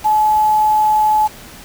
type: tone with quantisation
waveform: sine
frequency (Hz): 856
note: A5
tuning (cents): -48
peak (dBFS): -10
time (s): 0.04-1.28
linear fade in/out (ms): 20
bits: 5
effects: pink hiss -37 dBFS RMS until 1.64 s